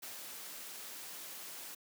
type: noise with ADSR envelope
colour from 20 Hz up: white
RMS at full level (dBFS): -45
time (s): 0.02-1.75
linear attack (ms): 14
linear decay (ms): 110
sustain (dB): -2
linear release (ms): 9
effects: high-pass 200 Hz 12 dB/octave